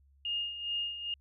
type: tone with tremolo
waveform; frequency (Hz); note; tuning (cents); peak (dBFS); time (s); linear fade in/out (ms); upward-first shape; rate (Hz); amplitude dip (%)
sine; 2837; F7; +27; -30; 0.25-1.14; 2; sine; 2.4; 65
effects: added 69 Hz sine -61 dBFS peak until 1.2 s